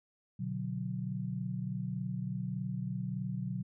sine chord, B minor, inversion none, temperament equal, 123.47 / 146.83 / 185 Hz, B2 / D3 / F#3, 0 / 0 / 0 cents, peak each -38 / -40 / -37 dBFS, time 0.39-3.63 s, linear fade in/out 10 ms, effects none

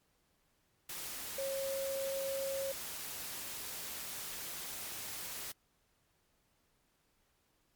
sine tone in noise, 544 Hz, C#5, 33 cents flat, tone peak -35 dBFS, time 1.38-2.72 s, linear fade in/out 5 ms, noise white, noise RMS -43 dBFS, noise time 0.89-5.52 s, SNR +5 dB, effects pink hiss -75 dBFS RMS until 7.75 s + MP3 96 kbps

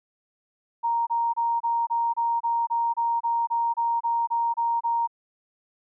sine tone bursts, 932.3 Hz, A#5, in tune, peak -21 dBFS, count 16, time 0.83-5.075 s, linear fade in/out 20 ms, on 240 ms, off 27 ms, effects none

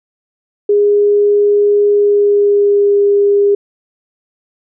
sine tone with pitch glide, 410.9 to 404.8 Hz, G#4 to G#4, -18 to -44 cents, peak -7 dBFS, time 0.69-3.55 s, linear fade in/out 5 ms, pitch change -26 cents, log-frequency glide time 1.89-3 s, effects none

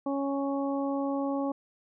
harmonic tone, 277.3 Hz, C#4, 1 cent sharp, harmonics 1 / 2 / 3 / 4, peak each -29 / -33 / -37 / -40 dBFS, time 0.06-1.52 s, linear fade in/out 5 ms, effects none

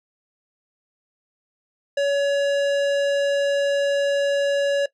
sine tone with tanh clipping, 564 Hz, C#5, 30 cents sharp, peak -20 dBFS, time 1.97-4.86 s, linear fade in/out 5 ms, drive 17 dB, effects noise-tail reverb RT60 0.1 s tail -19 dB re dry

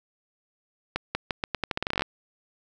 accelerating click train, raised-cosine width 0.3 ms, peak -10 dBFS, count 17, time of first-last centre 0.96-2.021 s, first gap 190 ms, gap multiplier 0.83, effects none

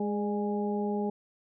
harmonic tone with a mistuned harmonic, 206.7 Hz, G#3, 8 cents flat, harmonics 1 / 2 / 3 / 4, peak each -30 / -32 / -41 / -37 dBFS, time 0-1.1 s, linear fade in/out 5 ms, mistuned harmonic 3, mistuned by -47 cents, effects none

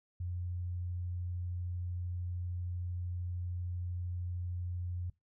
sine tone, 88.7 Hz, F2, 27 cents sharp, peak -35 dBFS, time 0.2-5.1 s, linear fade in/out 5 ms, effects noise-tail reverb RT60 0.2 s tail -21 dB re dry

